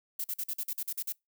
violet noise bursts, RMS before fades -34 dBFS, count 10, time 0.19-1.124 s, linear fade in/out 5 ms, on 52 ms, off 46 ms, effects noise-tail reverb RT60 0.2 s tail -26 dB re dry

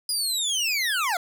25% pulse linear sweep, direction down, 4978 to 659.3 Hz, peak -19 dBFS, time 0.09-1.17 s, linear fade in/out 2 ms, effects none

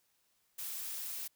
blue noise, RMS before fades -41 dBFS, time 0.58-1.28 s, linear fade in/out 10 ms, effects white hiss -75 dBFS RMS until 1.35 s

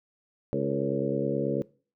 harmonic tone with a mistuned harmonic, 69.3 Hz, C#2, in tune, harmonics 2 / 3 / 4 / 5 / 6 / 7 / 8, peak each -33 / -33 / -33 / -33 / -33 / -33 / -33 dBFS, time 0.53-1.62 s, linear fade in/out 0 ms, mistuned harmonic 6, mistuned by +44 cents, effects noise-tail reverb RT60 0.4 s tail -21 dB re dry

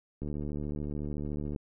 click train, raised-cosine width 3 ms, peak -24 dBFS, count 100, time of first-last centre 0.22-1.561 s, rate 73.8 Hz, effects none

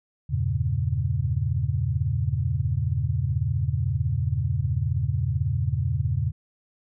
sine chord, E diminished seventh, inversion none, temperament equal, 82.41 / 98 / 116.54 / 138.59 Hz, E2 / G2 / Bb2 / Db3, 0 / 0 / 0 / 0 cents, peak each -28 / -28 / -27 / -27 dBFS, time 0.29-6.32 s, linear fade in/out 20 ms, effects none

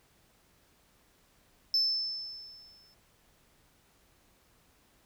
sine tone with exponential decay, 5274 Hz, E8, in tune, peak -21 dBFS, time 1.74-2.94 s, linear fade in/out 1 ms, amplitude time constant 260 ms, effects tanh soft clip ceiling -21 dBFS + pink hiss -66 dBFS RMS until 5.05 s

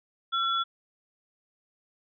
sine tone pair together, 1354 / 3412 Hz, E6 / G#7, +46 / +46 cents, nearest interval octave + major third, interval 1600 cents, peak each -26 / -29 dBFS, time 0.32-0.64 s, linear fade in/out 20 ms, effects none

